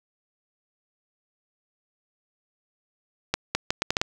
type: accelerating click train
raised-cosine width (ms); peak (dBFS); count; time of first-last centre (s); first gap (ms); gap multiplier
0.2; -5; 7; 3.34-4.015; 210; 0.74
effects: 7-bit